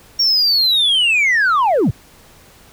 sine linear sweep, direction down, 5588 to 79.8 Hz, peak -9 dBFS, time 0.19-1.91 s, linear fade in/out 10 ms, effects tanh soft clip ceiling -10 dBFS + pink hiss -46 dBFS RMS until 2.72 s

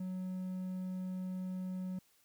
triangle tone, 185 Hz, F#3, in tune, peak -35 dBFS, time 0-1.99 s, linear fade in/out 5 ms, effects white hiss -70 dBFS RMS until 2.24 s

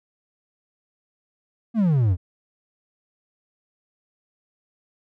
triangle exponential sweep, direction down, 240 to 82.8 Hz, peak -14 dBFS, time 1.74-2.17 s, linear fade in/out 50 ms, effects none

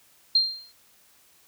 sine tone with exponential decay, 4186 Hz, C8, in tune, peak -14 dBFS, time 0.35-0.72 s, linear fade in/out 5 ms, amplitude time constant 79 ms, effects white hiss -59 dBFS RMS until 1.47 s

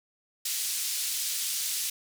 white band-pass noise, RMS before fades -31 dBFS, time 0.45-1.9 s, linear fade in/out 5 ms, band 3400 to 11000 Hz, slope 12 dB/octave, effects none

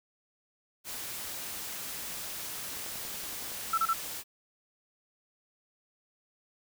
white noise, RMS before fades -39 dBFS, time 0.84-4.24 s, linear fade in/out 50 ms
click train, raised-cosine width 1 ms, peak -34 dBFS, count 9, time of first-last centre 2.77-3.518 s, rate 10.7 Hz
sine tone bursts, 1332 Hz, E6, 18 cents sharp, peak -24 dBFS, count 3, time 3.73-3.933 s, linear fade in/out 5 ms, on 47 ms, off 31 ms
effects none

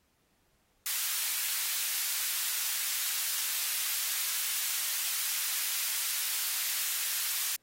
white high-pass noise, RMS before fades -32 dBFS, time 0.86-7.56 s, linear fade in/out 0 ms, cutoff 1600 Hz, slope 12 dB/octave, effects pink hiss -72 dBFS RMS until 7.62 s + AAC 48 kbps

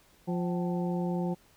harmonic tone with a mistuned harmonic, 175.9 Hz, F3, 13 cents sharp, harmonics 1 / 2 / 3 / 4 / 5, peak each -29 / -35 / -39 / -41 / -43 dBFS, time 0.27-1.35 s, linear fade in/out 20 ms, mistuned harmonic 4, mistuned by +130 cents, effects pink hiss -62 dBFS RMS until 1.56 s

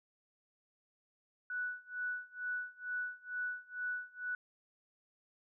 sine tone with tremolo, 1480 Hz, F#6, in tune, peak -34 dBFS, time 1.5-4.35 s, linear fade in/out 2 ms, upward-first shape sine, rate 2.2 Hz, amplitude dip 95%, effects none

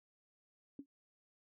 sine tone with exponential decay, 279 Hz, C#4, 11 cents sharp, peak -40 dBFS, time 0.79-0.86 s, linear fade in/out 2 ms, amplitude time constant 15 ms, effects none

